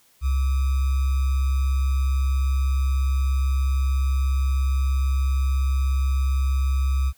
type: tone with sample-and-hold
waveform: sine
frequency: 66.9 Hz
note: C2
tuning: 39 cents sharp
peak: -18 dBFS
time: 0.21-7.13 s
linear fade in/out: 50 ms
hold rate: 1225 Hz
effects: white hiss -59 dBFS RMS until 7.17 s